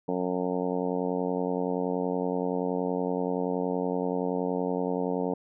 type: harmonic tone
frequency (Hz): 90.6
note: F#2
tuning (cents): -36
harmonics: 2 / 3 / 4 / 5 / 6 / 7 / 8 / 9 / 10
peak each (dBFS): -33 / -32 / -38 / -31 / -35 / -39 / -39 / -41 / -40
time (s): 0.08-5.34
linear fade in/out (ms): 5
effects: none